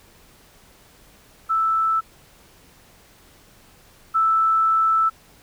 sine tone pair in turn, 1318.5 / 1318.5 Hz, E6 / E6, 0 / 0 cents, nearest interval unison, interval 0 cents, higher neither, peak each -17 / -15 dBFS, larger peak second, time 1.49-2.01 / 4.14-5.1 s, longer second, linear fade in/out 20 ms, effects pink hiss -52 dBFS RMS until 5.42 s

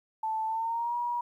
sine tone with pitch glide, 880 to 959.6 Hz, A5 to A#5, 0 to +50 cents, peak -28 dBFS, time 0.23-1.21 s, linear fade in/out 5 ms, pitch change +150 cents, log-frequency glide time 0.46-0.96 s, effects 11-bit

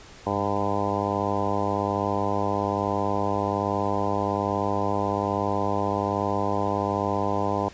harmonic tone with a mistuned harmonic, 101.2 Hz, G#2, 44 cents flat, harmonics 1 / 2 / 3 / 4 / 5 / 6 / 7 / 8 / 9 / 10, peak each -32 / -32 / -32 / -32 / -32 / -32 / -32 / -32 / -32 / -32 dBFS, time 0.26-7.69 s, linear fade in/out 10 ms, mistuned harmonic 1, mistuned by -67 cents, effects pink hiss -47 dBFS RMS until 7.73 s + resampled to 16000 Hz

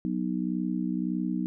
harmonic tone, 61.74 Hz, B1, in tune, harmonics 3 / 4 / 5, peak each -30 / -31 / -32 dBFS, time 0.05-1.46 s, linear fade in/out 0 ms, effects none

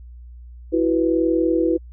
sine chord, E suspended second, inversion none, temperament equal, 329.6 / 370 / 493.9 Hz, E4 / F#4 / B4, 0 / 0 / 0 cents, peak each -18 / -22 / -22 dBFS, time 0.72-1.78 s, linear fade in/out 20 ms, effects added 60 Hz sine -37 dBFS peak until 1.92 s

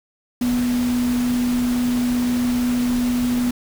sine tone in noise, 245.1 Hz, B3, 13 cents flat, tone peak -17 dBFS, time 0.41-3.51 s, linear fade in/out 5 ms, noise pink, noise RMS -31 dBFS, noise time 0.41-3.51 s, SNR +11 dB, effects none

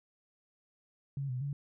sine tone with pitch steps, 138.6 / 126.1 / 141.6 Hz, C#3 / B2 / C#3, 0 / +36 / +37 cents, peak -33 dBFS, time 1.17-1.53 s, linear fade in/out 2 ms, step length 120 ms, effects none

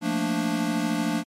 square chord, Bb major seventh, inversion second, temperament equal, 174.61 / 220 / 233.1 / 293.7 Hz, F3 / A3 / Bb3 / D4, 0 / 0 / 0 / 0 cents, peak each -31 / -30 / -30 / -28 dBFS, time 0.01-1.24 s, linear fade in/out 50 ms, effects low-pass 12000 Hz 12 dB/octave + MP3 64 kbps

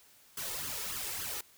white noise with flanger, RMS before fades -38 dBFS, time 0.37-1.41 s, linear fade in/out 5 ms, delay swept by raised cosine 0.62 to 2.32 ms, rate 3.5 Hz, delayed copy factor +0.8, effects white hiss -61 dBFS RMS until 1.57 s

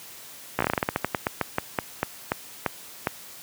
slowing click train, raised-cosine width 0.5 ms, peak -7 dBFS, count 21, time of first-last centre 0.59-3.071 s, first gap 15 ms, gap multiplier 1.19, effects white hiss -44 dBFS RMS until 3.42 s + high-pass 80 Hz 12 dB/octave

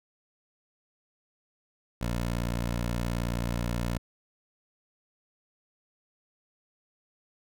15% pulse tone, 58.8 Hz, A#1, 16 cents sharp, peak -22 dBFS, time 2.01-3.98 s, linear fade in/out 5 ms, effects none

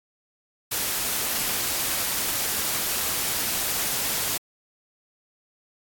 white noise, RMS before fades -26 dBFS, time 0.71-4.38 s, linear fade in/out 10 ms, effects AAC 64 kbps

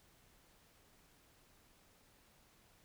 silence, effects pink hiss -68 dBFS RMS until 2.84 s

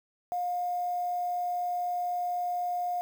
sine tone with quantisation, 712 Hz, F5, 33 cents sharp, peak -28 dBFS, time 0.32-3.01 s, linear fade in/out 0 ms, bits 8, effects none

